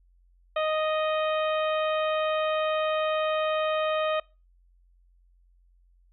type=harmonic tone; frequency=622.3 Hz; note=D#5; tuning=in tune; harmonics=1 / 2 / 3 / 4 / 5 / 6; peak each=-25 / -30 / -38 / -37 / -39 / -43 dBFS; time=0.56-4.2 s; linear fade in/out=5 ms; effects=noise-tail reverb RT60 0.3 s tail -25 dB re dry + added 44 Hz sine -58 dBFS peak until 6.12 s